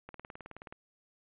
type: click train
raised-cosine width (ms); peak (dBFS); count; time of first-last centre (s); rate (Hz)
0.5; -30; 13; 0.09-0.725; 18.9
effects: resampled to 8000 Hz